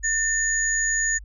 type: tone pair together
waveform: sine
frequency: 1800 / 6796 Hz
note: A6 / G#8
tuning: +39 / +39 cents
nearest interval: octave + major seventh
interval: 2300 cents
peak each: -23 dBFS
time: 0.03-1.19 s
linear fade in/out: 20 ms
effects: added 50 Hz sine -38 dBFS peak until 1.24 s